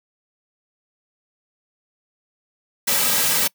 white noise with comb filter, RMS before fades -19 dBFS, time 2.87-3.48 s, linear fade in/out 10 ms, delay 2.8 ms, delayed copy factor -0.7, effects noise-tail reverb RT60 0.1 s tail -24 dB re dry + high-pass 150 Hz 12 dB/octave

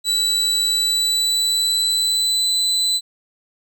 35% pulse tone with pitch glide, 3951 to 4004 Hz, B7 to B7, 0 to +23 cents, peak -15 dBFS, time 0.04-3.01 s, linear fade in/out 50 ms, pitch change +23 cents, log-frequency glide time 0.67-2.49 s, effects none

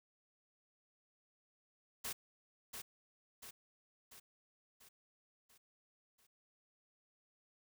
white noise with echo, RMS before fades -42 dBFS, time 2.04-2.13 s, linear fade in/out 10 ms, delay 690 ms, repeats 6, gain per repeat -5 dB, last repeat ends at 6.27 s, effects none

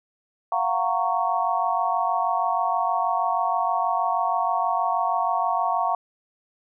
sine chord, Gb major seventh, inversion third, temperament just, 693.7 / 740 / 925 / 1110 Hz, F5 / Gb5 / Bb5 / Db6, -12 / 0 / -14 / +2 cents, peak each -26 dBFS, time 0.52-5.95 s, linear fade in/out 2 ms, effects none

